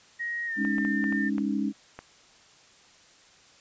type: tone with pitch glide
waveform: sine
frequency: 1884 to 1801 Hz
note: A#6 to A6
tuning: +18 to +40 cents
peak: -29 dBFS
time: 0.19-1.3 s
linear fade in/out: 20 ms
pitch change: -78 cents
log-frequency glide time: 0.46-0.54 s
type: chord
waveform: sine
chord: Ab suspended fourth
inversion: none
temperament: equal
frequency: 207.7 / 277.2 / 311.1 Hz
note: Ab3 / Db4 / Eb4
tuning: 0 / 0 / 0 cents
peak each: -28 / -29 / -32 dBFS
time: 0.56-1.73 s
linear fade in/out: 50 ms
type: clicks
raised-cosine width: 0.5 ms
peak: -24 dBFS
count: 7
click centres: 0.65 / 0.783 / 0.85 / 1.041 / 1.125 / 1.382 / 1.99 s
effects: white hiss -56 dBFS RMS until 3.6 s + resampled to 16000 Hz